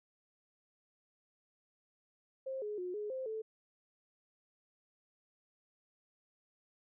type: tone with pitch steps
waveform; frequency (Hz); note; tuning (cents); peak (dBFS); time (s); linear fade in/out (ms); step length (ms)
sine; 530 / 419.6 / 361.2 / 419.2 / 522 / 439.1; C5 / G#4 / F#4 / G#4 / C5 / A4; +22 / +18 / -42 / +16 / -4 / -4; -37; 2.46-3.42; 10; 160
effects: none